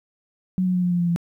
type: tone with pitch steps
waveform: sine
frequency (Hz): 185 / 182.56 / 180.15 / 177.77 / 175.43 / 173.11 / 170.83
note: F#3 / F#3 / F#3 / F3 / F3 / F3 / F3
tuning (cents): 0 / -23 / -46 / +31 / +8 / -15 / -38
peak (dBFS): -18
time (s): 0.58-1.161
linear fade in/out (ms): 0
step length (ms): 83
effects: 10-bit